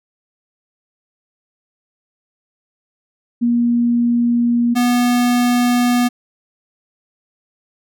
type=tone pair in turn; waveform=sine / square; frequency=237.9 / 244 Hz; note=A#3 / B3; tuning=+35 / -21 cents; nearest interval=unison; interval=44 cents; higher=second; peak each=-12 / -13 dBFS; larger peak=first; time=3.41-4.75 / 4.75-6.09 s; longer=neither; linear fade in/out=20 ms; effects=none